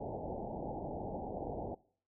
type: low-pass noise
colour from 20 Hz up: white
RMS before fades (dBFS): -41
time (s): 0-1.75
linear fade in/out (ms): 10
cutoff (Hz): 850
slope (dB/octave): 96
effects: noise-tail reverb RT60 0.5 s tail -21 dB re dry